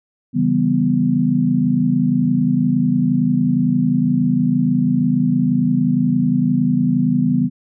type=chord; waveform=sine; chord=C# half-diminished seventh; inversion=none; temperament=equal; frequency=138.59 / 164.81 / 196 / 246.9 Hz; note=C#3 / E3 / G3 / B3; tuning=0 / 0 / 0 / 0 cents; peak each=-22 / -20 / -20 / -16 dBFS; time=0.33-7.5 s; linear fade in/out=50 ms; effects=none